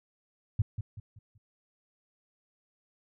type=tone with echo; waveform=sine; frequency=105.2 Hz; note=G#2; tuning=23 cents sharp; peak=-21 dBFS; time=0.59-0.62 s; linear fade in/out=5 ms; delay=190 ms; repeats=4; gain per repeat=-9 dB; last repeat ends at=1.38 s; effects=none